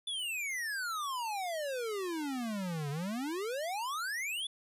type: exponential two-way sweep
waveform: square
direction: down then up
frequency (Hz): 3520 to 138.59 to 3520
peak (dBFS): -35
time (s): 0.07-4.47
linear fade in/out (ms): 5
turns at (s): 2.9
effects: resampled to 32000 Hz